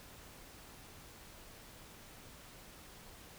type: silence
effects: pink hiss -55 dBFS RMS until 3.38 s